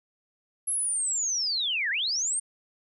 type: linear two-way sweep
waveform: sine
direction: down then up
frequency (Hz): 11175 to 1568 to 9010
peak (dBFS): -25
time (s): 0.67-2.4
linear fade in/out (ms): 10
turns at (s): 1.9
effects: none